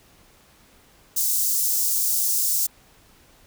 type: high-pass noise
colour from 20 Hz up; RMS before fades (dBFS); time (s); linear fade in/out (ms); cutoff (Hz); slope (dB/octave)
white; -22; 1.16-2.67; 10; 5600; 24
effects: pink hiss -55 dBFS RMS until 3.46 s